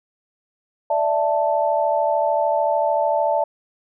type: chord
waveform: sine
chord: D suspended second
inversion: none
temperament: just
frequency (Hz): 587.3 / 660.7 / 881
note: D5 / E5 / A5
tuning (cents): 0 / +4 / +2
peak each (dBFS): -21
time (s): 0.9-3.44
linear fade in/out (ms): 5
effects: none